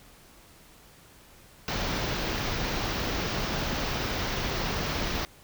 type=band-stop noise; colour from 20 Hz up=pink; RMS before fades=-30 dBFS; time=1.68-5.25 s; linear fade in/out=0 ms; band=6100 to 16000 Hz; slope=48 dB/octave; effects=pink hiss -54 dBFS RMS until 5.43 s